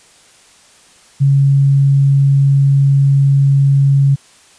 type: tone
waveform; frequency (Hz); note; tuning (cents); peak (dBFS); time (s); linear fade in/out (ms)
sine; 138.59; C#3; 0; -7; 1.2-4.16; 20
effects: white hiss -46 dBFS RMS until 4.58 s + resampled to 22050 Hz